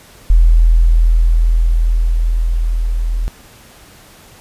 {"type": "tone with level ramp", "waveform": "sine", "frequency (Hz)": 41.2, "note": "E1", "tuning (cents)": 0, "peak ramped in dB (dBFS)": [-4, -14], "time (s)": [0.3, 3.28], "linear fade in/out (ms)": 0, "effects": ["pink hiss -42 dBFS RMS until 4.4 s", "resampled to 32000 Hz"]}